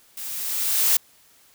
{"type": "noise with level ramp", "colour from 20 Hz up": "blue", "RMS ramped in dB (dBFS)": [-34, -17], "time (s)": [0.17, 0.97], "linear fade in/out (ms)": 5, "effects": ["white hiss -56 dBFS RMS until 1.54 s"]}